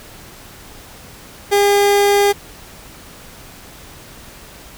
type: tone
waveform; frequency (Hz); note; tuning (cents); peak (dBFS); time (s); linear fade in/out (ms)
30% pulse; 404.8; G#4; -44; -8; 1.51-2.33; 20
effects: pink hiss -39 dBFS RMS until 4.77 s